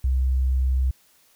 sine tone, 64.8 Hz, C2, 16 cents flat, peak -18 dBFS, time 0.04-0.91 s, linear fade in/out 5 ms, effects white hiss -59 dBFS RMS until 1.35 s

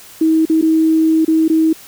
sine tone with dropouts, 319.5 Hz, D#4, 46 cents sharp, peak -9 dBFS, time 0.21-1.73 s, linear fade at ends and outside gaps 5 ms, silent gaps 0.454-0.497 / 0.614-0.624 / 1.249-1.279 / 1.481-1.498 s, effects white hiss -39 dBFS RMS until 1.87 s

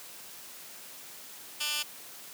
15% pulse tone with high-pass filter, 298 Hz, D4, 25 cents sharp, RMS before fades -32 dBFS, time 1.6-1.83 s, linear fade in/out 10 ms, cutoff 2900 Hz, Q 1.3, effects white hiss -47 dBFS RMS until 2.33 s + high-pass 150 Hz 12 dB/octave

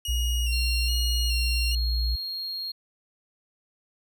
sawtooth tone with vibrato, 2818 Hz, F7, 15 cents sharp, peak -27 dBFS, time 0.05-1.75 s, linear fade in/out 2 ms, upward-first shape square, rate 1.2 Hz, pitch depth 38 cents each way
sine tone with pitch glide, 60.2 to 59.54 Hz, B1 to A#1, -44 to +37 cents, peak -23 dBFS, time 0.08-2.16 s, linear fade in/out 10 ms, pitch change -19 cents, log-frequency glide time 0.37-1.4 s
triangle tone, 4259 Hz, C8, 30 cents sharp, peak -29 dBFS, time 0.52-2.72 s, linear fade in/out 10 ms
effects none

